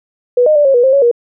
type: tone with pitch steps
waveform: sine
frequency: 491.3 / 613 / 587 / 543 / 484 / 529 / 557 / 475.5 Hz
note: B4 / D#5 / D5 / C#5 / B4 / C5 / C#5 / A#4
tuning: -9 / -26 / -1 / -36 / -35 / +19 / +8 / +34 cents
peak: -6 dBFS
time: 0.37-1.114 s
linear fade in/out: 5 ms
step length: 93 ms
effects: none